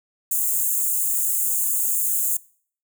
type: high-pass noise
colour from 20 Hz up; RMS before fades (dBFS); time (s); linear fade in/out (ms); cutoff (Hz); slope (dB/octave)
white; -22; 0.31-2.37; 5; 6700; 96
effects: noise-tail reverb RT60 0.5 s tail -22 dB re dry